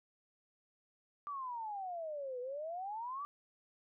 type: exponential two-way sweep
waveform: sine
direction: down then up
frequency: 1183 to 486.4 to 1183 Hz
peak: -39 dBFS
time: 1.27-3.25 s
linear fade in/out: 0 ms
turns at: 2.4 s
effects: none